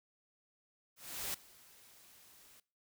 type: noise with ADSR envelope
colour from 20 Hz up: white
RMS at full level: -38 dBFS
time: 0.96-2.6 s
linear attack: 380 ms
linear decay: 6 ms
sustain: -23 dB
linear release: 3 ms
effects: noise-tail reverb RT60 0.4 s tail -22 dB re dry